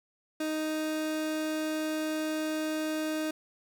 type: tone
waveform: 30% pulse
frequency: 311.1 Hz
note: D#4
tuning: in tune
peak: -27 dBFS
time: 0.4-3.31 s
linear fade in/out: 5 ms
effects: none